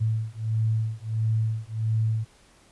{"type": "beating tone pair", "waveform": "sine", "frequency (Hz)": [110, 111.5], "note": ["A2", "A2"], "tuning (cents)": [0, 23], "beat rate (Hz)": 1.5, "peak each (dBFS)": -26, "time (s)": [0, 2.25], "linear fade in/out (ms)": 20, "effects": ["pink hiss -57 dBFS RMS until 2.71 s", "resampled to 24000 Hz"]}